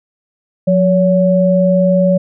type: tone pair together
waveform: sine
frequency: 180 / 565.1 Hz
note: F#3 / C#5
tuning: -47 / +33 cents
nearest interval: octave + minor sixth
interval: 1980 cents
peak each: -11 dBFS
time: 0.67-2.18 s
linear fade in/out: 10 ms
effects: none